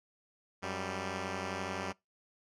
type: tone pair together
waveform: 5% pulse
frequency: 92.5 / 196 Hz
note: F#2 / G3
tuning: 0 / 0 cents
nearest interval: octave + minor second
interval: 1300 cents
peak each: -27 / -27 dBFS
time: 0.62-1.93 s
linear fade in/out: 20 ms
effects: noise-tail reverb RT60 0.2 s tail -24 dB re dry + low-pass 6000 Hz 12 dB/octave